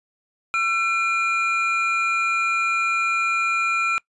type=tone pair together; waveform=triangle; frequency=1350 / 2405 Hz; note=E6 / D7; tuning=+41 / +41 cents; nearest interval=minor seventh; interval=1000 cents; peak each=-20 dBFS; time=0.54-3.98 s; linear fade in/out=0 ms; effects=noise-tail reverb RT60 0.1 s tail -23 dB re dry + resampled to 24000 Hz